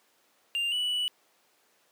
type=tone pair in turn; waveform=triangle; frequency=2794 / 2955 Hz; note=F7 / F#7; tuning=0 / -3 cents; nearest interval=minor second; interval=97 cents; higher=second; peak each=-25 dBFS; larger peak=neither; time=0.55-0.72 / 0.72-1.08 s; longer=second; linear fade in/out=0 ms; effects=pink hiss -66 dBFS RMS until 1.91 s + high-pass 400 Hz 12 dB/octave